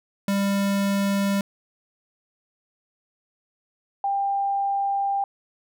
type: tone pair in turn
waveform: square / sine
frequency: 198.6 / 794.4 Hz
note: G3 / G5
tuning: +23 / +23 cents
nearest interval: 2 octaves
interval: 2400 cents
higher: second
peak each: -21 dBFS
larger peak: neither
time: 0.28-1.41 / 4.04-5.24 s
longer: second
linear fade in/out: 2 ms
effects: none